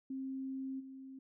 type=tone with level steps; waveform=sine; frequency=265.9 Hz; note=C4; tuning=28 cents sharp; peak=-38 / -47 dBFS; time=0.1-1.19 s; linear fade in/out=5 ms; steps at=0.79 s; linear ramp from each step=20 ms; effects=none